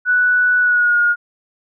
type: tone with pitch glide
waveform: sine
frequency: 1480 to 1430.4 Hz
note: F#6 to F6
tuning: 0 to +41 cents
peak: -11 dBFS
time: 0.05-1.16 s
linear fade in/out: 50 ms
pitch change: -59 cents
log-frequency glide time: 0.59-0.99 s
effects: none